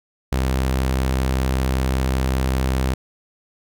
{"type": "tone", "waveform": "sawtooth", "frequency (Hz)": 65.2, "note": "C2", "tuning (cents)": -5, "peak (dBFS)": -14, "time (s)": [0.32, 2.94], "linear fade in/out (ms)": 5, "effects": []}